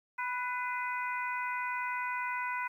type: harmonic tone with a mistuned harmonic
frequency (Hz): 495.1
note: B4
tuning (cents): +4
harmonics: 2 / 3 / 4 / 5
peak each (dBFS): -35 / -38 / -39 / -42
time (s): 0.18-2.68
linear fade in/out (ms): 10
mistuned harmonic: 4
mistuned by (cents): +38
effects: 11-bit